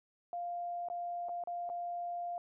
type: tone with dropouts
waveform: sine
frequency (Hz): 698.5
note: F5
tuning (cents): 0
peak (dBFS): -36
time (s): 0.33-2.38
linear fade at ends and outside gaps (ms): 1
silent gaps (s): 0.886-0.9 / 1.286-1.292 / 1.438-1.473 / 1.692-1.699
effects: none